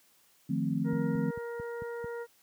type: chord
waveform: sine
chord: F dominant seventh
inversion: third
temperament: equal with one note detuned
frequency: 153.24 / 174.61 / 220 / 261.6 Hz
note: Eb3 / F3 / A3 / C4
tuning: -26 / 0 / 0 / 0 cents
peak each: -33 dBFS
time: 0.49-1.31 s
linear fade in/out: 10 ms
type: harmonic tone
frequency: 470.8 Hz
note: A#4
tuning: 17 cents sharp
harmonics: 1 / 2 / 3 / 4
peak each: -36 / -46 / -47 / -50 dBFS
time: 0.84-2.27 s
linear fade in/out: 50 ms
type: click train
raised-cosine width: 5 ms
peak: -29 dBFS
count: 6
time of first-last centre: 0.93-2.044 s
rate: 4.49 Hz
effects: white hiss -65 dBFS RMS until 2.42 s + high-pass 80 Hz 12 dB/octave